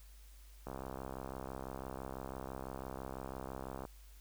click train, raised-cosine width 1 ms, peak -29 dBFS, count 211, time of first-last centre 0.67-3.852 s, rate 66 Hz, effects added 50 Hz sine -54 dBFS peak until 4.2 s + white hiss -65 dBFS RMS until 4.2 s

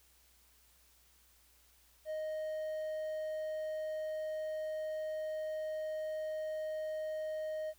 triangle tone with hard clipping, 622.3 Hz, D#5, in tune, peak -37 dBFS, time 2.05-7.74 s, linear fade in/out 50 ms, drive 6 dB, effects added 60 Hz sine -70 dBFS peak until 7.78 s + white hiss -67 dBFS RMS until 7.78 s

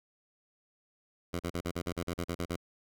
10% pulse tone bursts, 86.8 Hz, F2, 10 cents flat, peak -24 dBFS, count 12, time 1.33-2.562 s, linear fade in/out 10 ms, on 66 ms, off 40 ms, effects none

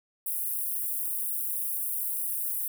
white high-pass noise, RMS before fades -31 dBFS, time 0.26-2.68 s, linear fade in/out 5 ms, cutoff 9600 Hz, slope 48 dB/octave, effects none

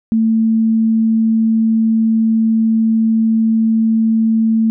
sine tone, 223.3 Hz, A3, 26 cents sharp, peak -10 dBFS, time 0.12-4.7 s, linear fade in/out 0 ms, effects none

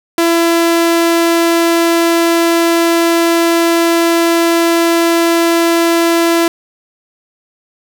sawtooth tone, 336 Hz, E4, 33 cents sharp, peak -5 dBFS, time 0.18-6.48 s, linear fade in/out 2 ms, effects none

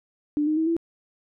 sine tone with pitch steps, 296.2 / 308.1 / 320.4 / 333.2 Hz, D4 / D#4 / E4 / E4, +15 / -17 / -49 / +19 cents, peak -20 dBFS, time 0.37-0.766 s, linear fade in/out 0 ms, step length 99 ms, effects none

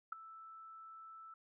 sine tone with ADSR envelope, 1319 Hz, E6, 1 cent sharp, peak -33 dBFS, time 0.12-1.34 s, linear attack 7 ms, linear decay 4 ms, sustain -18 dB, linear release 4 ms, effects none

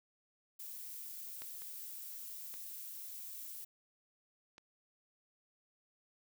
violet noise, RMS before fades -47 dBFS, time 0.59-3.65 s, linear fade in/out 10 ms
clicks, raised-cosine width 0.2 ms, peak -30 / -36 / -34 / -37 dBFS, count 4, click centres 1.42 / 1.62 / 2.54 / 4.581 s
effects none

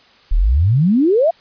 sine exponential sweep, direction up, 33.13 to 706 Hz, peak -10 dBFS, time 0.31-1.31 s, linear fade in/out 10 ms, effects white hiss -49 dBFS RMS until 1.4 s + resampled to 11025 Hz

